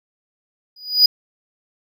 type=tone with exponential growth; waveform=triangle; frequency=4929 Hz; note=D#8; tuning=17 cents flat; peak=-4 dBFS; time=0.76-1.06 s; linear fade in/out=5 ms; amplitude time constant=64 ms; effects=none